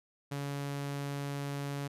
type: tone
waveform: sawtooth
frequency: 141.5 Hz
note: C#3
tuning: 36 cents sharp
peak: -31 dBFS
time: 0.31-1.88 s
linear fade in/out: 10 ms
effects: resampled to 32000 Hz